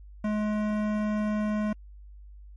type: tone with hard clipping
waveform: sine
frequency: 211.7 Hz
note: G#3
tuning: 33 cents sharp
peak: -27 dBFS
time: 0.24-1.73 s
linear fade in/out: 5 ms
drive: 16 dB
effects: added 50 Hz sine -44 dBFS peak until 2.56 s + MP3 48 kbps